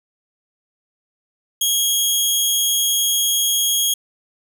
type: tone with amplitude modulation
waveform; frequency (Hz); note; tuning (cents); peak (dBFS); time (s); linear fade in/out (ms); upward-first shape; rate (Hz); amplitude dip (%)
15% pulse; 3279; G#7; -23; -7; 1.61-3.94; 5; sine; 211; 35
effects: none